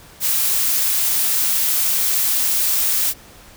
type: noise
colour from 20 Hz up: blue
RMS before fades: -18 dBFS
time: 0.2-3.14 s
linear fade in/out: 50 ms
effects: pink hiss -44 dBFS RMS until 3.56 s